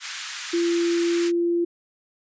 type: high-pass noise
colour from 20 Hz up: pink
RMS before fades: -32 dBFS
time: 0-1.32 s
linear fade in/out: 50 ms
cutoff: 1400 Hz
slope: 24 dB/octave
type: tone with pitch glide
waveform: sine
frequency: 341.3 to 343.5 Hz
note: F4 to F4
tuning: -40 to -29 cents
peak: -19 dBFS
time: 0.53-1.65 s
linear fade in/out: 10 ms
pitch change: +11 cents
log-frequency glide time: 1.05-1.28 s
effects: resampled to 16000 Hz